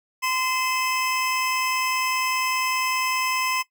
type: tone pair together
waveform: 25% pulse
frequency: 1030 / 2595 Hz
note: C6 / E7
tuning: -28 / -28 cents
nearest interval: octave + major third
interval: 1600 cents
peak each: -20 / -23 dBFS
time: 0.22-3.63 s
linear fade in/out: 20 ms
effects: noise-tail reverb RT60 0.1 s tail -17 dB re dry